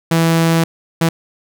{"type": "tone bursts at uneven times", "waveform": "sawtooth", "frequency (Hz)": 164.81, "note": "E3", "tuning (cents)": 0, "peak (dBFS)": -7, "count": 2, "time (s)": [[0.11, 0.64], [1.01, 1.09]], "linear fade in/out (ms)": 5, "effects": []}